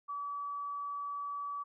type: tone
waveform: sine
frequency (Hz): 1146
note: D6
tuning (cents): -43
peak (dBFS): -36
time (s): 0.08-1.64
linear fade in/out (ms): 20
effects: none